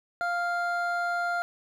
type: tone pair together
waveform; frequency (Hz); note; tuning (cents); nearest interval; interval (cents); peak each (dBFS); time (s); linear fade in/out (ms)
triangle; 698.5 / 1397; F5 / F6; 0 / 0; octave; 1200; -27; 0.21-1.42; 0
effects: none

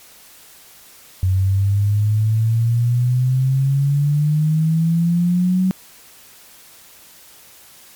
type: exponential sweep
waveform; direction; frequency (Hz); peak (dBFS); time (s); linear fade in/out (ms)
sine; up; 92.5 to 188.3; -13; 1.23-5.71; 0
effects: white hiss -45 dBFS RMS until 7.95 s + MP3 96 kbps

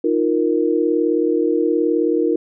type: chord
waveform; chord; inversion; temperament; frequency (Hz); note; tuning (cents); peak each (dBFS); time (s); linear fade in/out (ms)
sine; Eb suspended second; none; just; 311.1 / 350 / 466.7; Eb4 / F4 / Bb4; 0 / +4 / +2; -19; 0.04-2.36; 5
effects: none

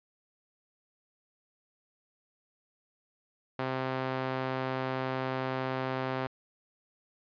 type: tone with band-pass filter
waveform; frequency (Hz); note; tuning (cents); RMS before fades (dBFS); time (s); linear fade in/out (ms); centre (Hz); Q
sawtooth; 130.81; C3; 0; -33; 3.59-6.27; 2; 930; 0.6
effects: resampled to 11025 Hz

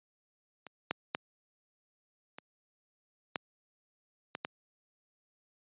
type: clicks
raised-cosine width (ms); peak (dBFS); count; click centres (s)
0.3; -29 / -14 / -14 / -28 / -15 / -20 / -17; 7; 0.667 / 0.91 / 1.149 / 2.385 / 3.358 / 4.351 / 4.449
effects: high-pass 150 Hz 12 dB/octave + resampled to 8000 Hz

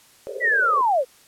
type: band-pass noise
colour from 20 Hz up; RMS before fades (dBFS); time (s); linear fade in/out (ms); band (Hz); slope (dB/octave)
white; -32; 0.27-0.81; 0; 400 to 580; 96
type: linear sweep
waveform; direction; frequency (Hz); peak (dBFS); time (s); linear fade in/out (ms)
sine; down; 2000 to 474.2; -16; 0.4-1.05; 50
effects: white hiss -53 dBFS RMS until 1.27 s + low-pass 12000 Hz 12 dB/octave

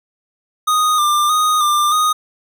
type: tone with vibrato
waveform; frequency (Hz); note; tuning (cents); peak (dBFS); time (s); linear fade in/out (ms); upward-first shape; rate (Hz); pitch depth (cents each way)
square; 1217; D#6; -39; -13; 0.67-2.13; 10; square; 1.6; 35
effects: none

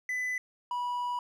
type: tone pair in turn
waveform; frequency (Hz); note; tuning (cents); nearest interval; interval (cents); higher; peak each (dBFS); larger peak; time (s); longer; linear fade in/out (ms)
triangle; 2002 / 977; B6 / B5; +23 / -19; octave; 1242; first; -28; neither; 0.09-0.38 / 0.71-1.19; second; 2
effects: none

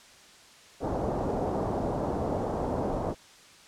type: low-pass noise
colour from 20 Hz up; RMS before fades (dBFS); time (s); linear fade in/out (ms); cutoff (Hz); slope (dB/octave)
white; -30; 0.8-3.15; 50; 770; 24
effects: white hiss -53 dBFS RMS until 3.67 s + low-pass 7000 Hz 12 dB/octave

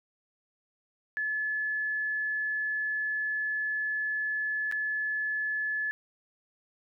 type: tone with dropouts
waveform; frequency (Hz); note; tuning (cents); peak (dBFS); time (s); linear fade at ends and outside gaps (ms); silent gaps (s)
sine; 1720; A6; -40; -28; 1.17-5.91; 0; 4.714-4.723
effects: none

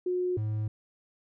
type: tone pair in turn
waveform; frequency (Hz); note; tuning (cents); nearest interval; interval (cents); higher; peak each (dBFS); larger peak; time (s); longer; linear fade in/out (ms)
sine / triangle; 361.8 / 107.56; F#4 / A2; -39 / -39; octave + major sixth; 2100; first; -26; neither; 0.06-0.37 / 0.37-0.68; neither; 5
effects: none

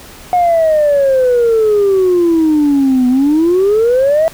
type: exponential two-way sweep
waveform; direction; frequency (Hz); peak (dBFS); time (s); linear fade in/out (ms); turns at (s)
sine; down then up; 726 to 246.9 to 660; -6; 0.33-4.28; 0; 3.08
effects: tanh soft clip ceiling -5 dBFS + pink hiss -35 dBFS RMS until 4.33 s

